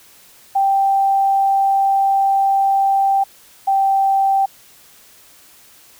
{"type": "tone pair in turn", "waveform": "sine", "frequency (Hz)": [784, 780.9], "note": ["G5", "G5"], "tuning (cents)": [0, -7], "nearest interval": "unison", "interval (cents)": 7, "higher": "first", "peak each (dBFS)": -12, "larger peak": "neither", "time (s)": [[0.55, 3.24], [3.67, 4.46]], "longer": "first", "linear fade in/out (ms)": 10, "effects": ["white hiss -47 dBFS RMS until 5.99 s"]}